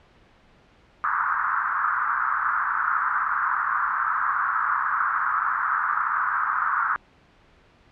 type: band-pass noise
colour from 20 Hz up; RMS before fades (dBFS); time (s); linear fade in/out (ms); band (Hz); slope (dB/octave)
pink; -24; 1.04-6.96; 0; 1100 to 1500; 48
effects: pink hiss -56 dBFS RMS until 7.91 s + low-pass 3000 Hz 12 dB/octave